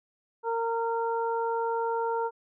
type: harmonic tone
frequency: 460 Hz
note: A#4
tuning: 23 cents flat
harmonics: 1 / 2 / 3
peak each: -29 / -29 / -38 dBFS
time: 0.43-2.31 s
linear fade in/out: 50 ms
effects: none